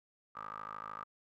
15% pulse tone with band-pass filter, 53.2 Hz, G#1, 42 cents sharp, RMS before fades -45 dBFS, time 0.35-1.04 s, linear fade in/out 10 ms, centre 1200 Hz, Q 8.6, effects none

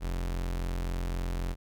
40% pulse tone, 43.79 Hz, F1, 5 cents sharp, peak -29 dBFS, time 0-1.56 s, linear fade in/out 50 ms, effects none

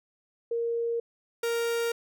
sine / 45% pulse tone pair in turn, 466.2 / 466.2 Hz, A#4 / A#4, 0 / 0 cents, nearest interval unison, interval 0 cents, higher neither, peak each -26 dBFS, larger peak neither, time 0.51-1 / 1.43-1.92 s, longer neither, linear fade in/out 5 ms, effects none

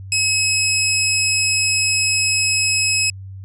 15% pulse tone, 2564 Hz, E7, 49 cents flat, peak -8 dBFS, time 0.12-3.1 s, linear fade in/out 2 ms, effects added 96 Hz sine -31 dBFS peak until 3.44 s + resampled to 24000 Hz

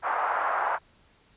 pink band-pass noise, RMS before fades -27 dBFS, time 0.02-0.79 s, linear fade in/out 50 ms, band 760 to 1400 Hz, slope 24 dB/octave, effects pink hiss -61 dBFS RMS until 1.36 s + resampled to 8000 Hz

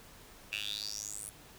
10% pulse tone with high-pass filter sweep, 104.1 Hz, G#2, 5 cents sharp, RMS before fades -40 dBFS, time 0.52-1.3 s, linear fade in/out 10 ms, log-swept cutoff 2600 to 10000 Hz, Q 7.8, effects pink hiss -55 dBFS RMS until 1.58 s

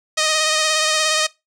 5% pulse tone with vibrato, 622.3 Hz, D#5, in tune, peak -4 dBFS, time 0.17-1.27 s, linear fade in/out 10 ms, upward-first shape sine, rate 17 Hz, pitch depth 25 cents each way, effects noise-tail reverb RT60 0.2 s tail -20 dB re dry + low-pass 10000 Hz 12 dB/octave

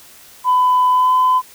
sine tone with pitch glide, 1003 to 1015.2 Hz, B5 to B5, +26 to +47 cents, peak -9 dBFS, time 0.44-1.42 s, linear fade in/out 50 ms, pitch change +21 cents, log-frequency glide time 0.9-1.13 s, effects tanh soft clip ceiling -7 dBFS + white hiss -43 dBFS RMS until 1.54 s

